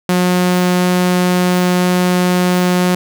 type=tone; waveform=sawtooth; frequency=180.2 Hz; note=F#3; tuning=45 cents flat; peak=-7 dBFS; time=0.09-2.95 s; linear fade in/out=2 ms; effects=none